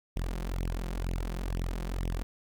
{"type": "tone with flanger", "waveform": "sawtooth", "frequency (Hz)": 43.55, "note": "F1", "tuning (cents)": -4, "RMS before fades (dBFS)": -33, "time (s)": [0.16, 2.23], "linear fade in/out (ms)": 0, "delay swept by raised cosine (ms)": [0.32, 5.72], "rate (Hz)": 2.1, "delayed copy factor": 0.95, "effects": []}